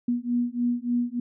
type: beating tone pair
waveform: sine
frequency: 240 / 243.4 Hz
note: B3 / B3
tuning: -49 / -25 cents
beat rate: 3.4 Hz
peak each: -26 dBFS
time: 0.08-1.2 s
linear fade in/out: 5 ms
effects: none